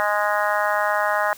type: harmonic tone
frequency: 207.7 Hz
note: G#3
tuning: in tune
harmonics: 3 / 4 / 5 / 6 / 7 / 8 / 9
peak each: -24 / -25 / -26 / -27 / -27 / -28 / -29 dBFS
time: 0-1.33 s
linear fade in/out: 0 ms
effects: white hiss -44 dBFS RMS until 1.37 s